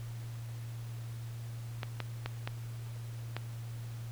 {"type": "clicks", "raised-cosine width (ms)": 0.3, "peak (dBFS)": -20, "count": 5, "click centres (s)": [1.832, 2.003, 2.26, 2.475, 3.366], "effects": ["added 116 Hz sine -39 dBFS peak until 4.11 s", "pink hiss -55 dBFS RMS until 4.11 s"]}